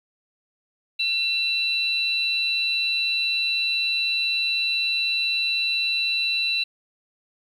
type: tone pair together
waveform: sine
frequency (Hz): 2704 / 3974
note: E7 / B7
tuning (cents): +43 / +10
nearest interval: perfect fifth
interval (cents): 667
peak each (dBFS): -23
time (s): 0.99-6.64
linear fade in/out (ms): 10
effects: tanh soft clip ceiling -13 dBFS + 9-bit